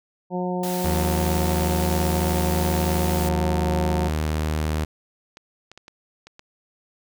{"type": "harmonic tone", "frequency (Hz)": 180.5, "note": "F#3", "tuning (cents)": -43, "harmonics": [1, 2, 3, 4, 5], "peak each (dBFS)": [-26, -29, -31, -32, -33], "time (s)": [0.3, 4.11], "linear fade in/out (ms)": 50}
{"type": "noise", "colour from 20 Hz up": "white", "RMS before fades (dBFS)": -33, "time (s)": [0.63, 3.29], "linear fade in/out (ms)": 5}
{"type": "tone with pitch glide", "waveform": "sawtooth", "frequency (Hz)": [78.7, 77.26], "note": ["D#2", "D#2"], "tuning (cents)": [20, -12], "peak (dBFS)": -18, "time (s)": [0.84, 4.85], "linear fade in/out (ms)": 10, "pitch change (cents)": -32, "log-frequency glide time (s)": [2.9, 4.13]}
{"type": "clicks", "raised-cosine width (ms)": 0.2, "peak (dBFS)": -26, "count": 10, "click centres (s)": [3.729, 3.908, 4.068, 4.284, 5.371, 5.716, 5.776, 5.881, 6.27, 6.394]}
{"effects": []}